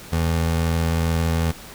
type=tone; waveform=25% pulse; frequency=82.41 Hz; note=E2; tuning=in tune; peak=-15 dBFS; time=0.12-1.52 s; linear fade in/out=10 ms; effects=pink hiss -40 dBFS RMS until 1.74 s